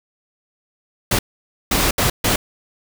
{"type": "noise bursts at uneven times", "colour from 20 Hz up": "pink", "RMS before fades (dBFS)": -17, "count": 4, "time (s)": [[1.11, 1.19], [1.71, 1.91], [1.98, 2.1], [2.24, 2.36]], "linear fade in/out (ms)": 5, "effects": []}